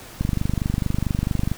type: click train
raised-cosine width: 5 ms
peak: -9 dBFS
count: 33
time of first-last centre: 0.21-1.516 s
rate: 24.5 Hz
effects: pink hiss -41 dBFS RMS until 1.57 s